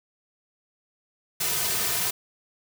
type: noise with comb filter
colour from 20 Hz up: white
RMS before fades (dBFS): -26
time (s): 1.4-2.11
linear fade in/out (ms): 10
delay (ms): 3.6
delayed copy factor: -1
effects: none